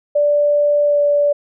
sine tone with pitch glide, 585 to 580.3 Hz, D5 to D5, -7 to -21 cents, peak -11 dBFS, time 0.15-1.33 s, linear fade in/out 10 ms, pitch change -14 cents, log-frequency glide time 0.85-1 s, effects none

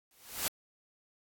white noise with exponential growth, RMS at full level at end -29 dBFS, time 0.11-0.48 s, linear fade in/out 1 ms, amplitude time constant 80 ms, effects AAC 64 kbps

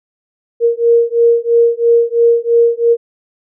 sine beating tone pair, 466.2 / 469.2 Hz, A#4 / A#4, 0 / +11 cents, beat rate 3 Hz, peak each -11 dBFS, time 0.6-2.97 s, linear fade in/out 50 ms, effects none

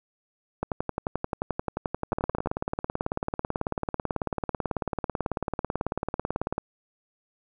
two click trains, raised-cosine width 1 ms, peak -13 / -13 dBFS, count 82 / 22, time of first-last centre 2.13-6.581 / 0.63-2.472 s, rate 18.2 / 11.4 Hz, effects none

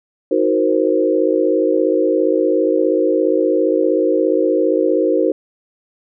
sine chord, C half-diminished seventh, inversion first, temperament equal with one note detuned, 314.9 / 370 / 466.2 / 523.3 Hz, Eb4 / Gb4 / Bb4 / C5, +21 / 0 / 0 / 0 cents, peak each -18 dBFS, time 0.31-5.32 s, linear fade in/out 5 ms, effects none

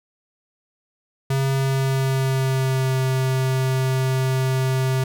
square tone with pitch glide, 135 to 131.16 Hz, C#3 to C3, -45 to +5 cents, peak -19 dBFS, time 1.3-5.04 s, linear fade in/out 5 ms, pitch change -50 cents, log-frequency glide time 1.53-2.99 s, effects none

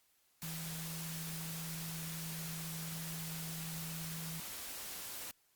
sine tone in noise, 162.9 Hz, E3, 20 cents flat, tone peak -43 dBFS, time 0.43-4.4 s, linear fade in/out 0 ms, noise white, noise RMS -45 dBFS, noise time 0.42-5.31 s, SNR -1 dB, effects white hiss -73 dBFS RMS until 5.55 s + Opus 48 kbps

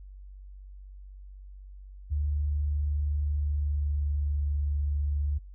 sine tone with pitch glide, 73.42 to 72.53 Hz, D2 to D2, 0 to -21 cents, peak -25 dBFS, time 2.1-5.39 s, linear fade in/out 20 ms, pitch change -21 cents, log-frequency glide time 3.27-4.46 s, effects added 48 Hz sine -43 dBFS peak until 5.54 s

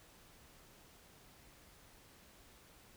silence, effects pink hiss -62 dBFS RMS until 2.96 s

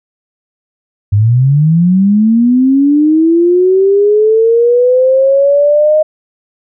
sine linear sweep, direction up, 98 to 622 Hz, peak -5 dBFS, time 1.12-6.03 s, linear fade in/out 10 ms, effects none

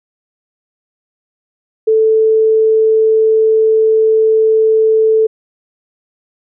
sine tone, 440.1 Hz, A4, in tune, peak -7 dBFS, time 1.87-5.27 s, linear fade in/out 10 ms, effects none

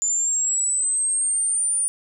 sine linear sweep, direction up, 7090 to 9397 Hz, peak -19 dBFS, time 0.02-1.88 s, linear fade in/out 0 ms, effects none

